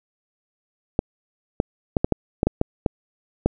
clicks, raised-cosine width 2 ms, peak -4 dBFS, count 10, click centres 0.991 / 1.601 / 1.968 / 2.045 / 2.123 / 2.431 / 2.47 / 2.614 / 2.862 / 3.46 s, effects none

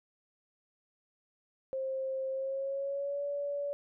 sine tone with pitch glide, 530 to 571.3 Hz, C5 to D5, +22 to -48 cents, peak -32 dBFS, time 1.73-3.73 s, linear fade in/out 0 ms, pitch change +130 cents, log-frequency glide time 2.3-3.24 s, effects none

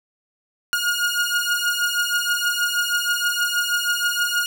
sawtooth beating tone pair, 1429 / 1435.3 Hz, F6 / F6, +39 / +47 cents, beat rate 6.3 Hz, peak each -19 dBFS, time 0.73-4.46 s, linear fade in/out 0 ms, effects none

